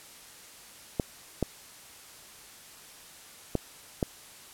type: clicks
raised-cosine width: 2 ms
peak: -12 dBFS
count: 4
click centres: 0.998 / 1.427 / 3.553 / 4.028 s
effects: white hiss -50 dBFS RMS until 4.53 s + low-pass 12000 Hz 12 dB/octave